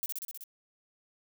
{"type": "noise with echo", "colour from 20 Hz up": "violet", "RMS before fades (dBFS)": -33, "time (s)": [0.03, 0.06], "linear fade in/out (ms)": 0, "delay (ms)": 63, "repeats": 6, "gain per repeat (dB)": -2, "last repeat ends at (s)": 0.438, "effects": []}